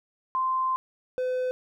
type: tone pair in turn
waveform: sine / triangle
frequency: 1041 / 507.4 Hz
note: C6 / B4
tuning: -9 / +47 cents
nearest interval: octave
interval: 1244 cents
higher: first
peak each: -23 dBFS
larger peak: neither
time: 0.35-0.76 / 1.18-1.51 s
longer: first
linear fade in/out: 0 ms
effects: none